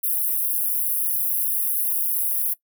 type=high-pass noise; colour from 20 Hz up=white; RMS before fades=-23 dBFS; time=0.03-2.54 s; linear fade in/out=10 ms; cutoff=10000 Hz; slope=96 dB/octave; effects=noise-tail reverb RT60 0.1 s tail -20 dB re dry